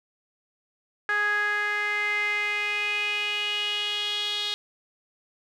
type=tone with band-pass filter sweep; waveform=sawtooth; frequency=415.3 Hz; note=G#4; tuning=in tune; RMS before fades=-27 dBFS; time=1.09-4.54 s; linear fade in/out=0 ms; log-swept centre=1600 to 3600 Hz; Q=6.2; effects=none